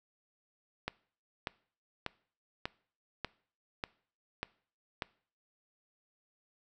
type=click train; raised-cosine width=0.3 ms; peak=-18 dBFS; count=8; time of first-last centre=0.88-5.022 s; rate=1.69 Hz; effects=noise-tail reverb RT60 0.5 s tail -22 dB re dry